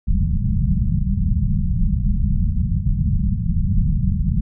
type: low-pass noise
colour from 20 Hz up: pink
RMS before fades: -18 dBFS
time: 0.07-4.41 s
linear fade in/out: 10 ms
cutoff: 210 Hz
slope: 96 dB/octave
effects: none